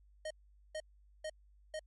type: tone bursts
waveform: square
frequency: 622 Hz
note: D#5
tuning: 1 cent flat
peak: -39 dBFS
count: 4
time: 0.25-1.794 s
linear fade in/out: 5 ms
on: 56 ms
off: 440 ms
effects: added 50 Hz sine -61 dBFS peak until 1.86 s + MP3 48 kbps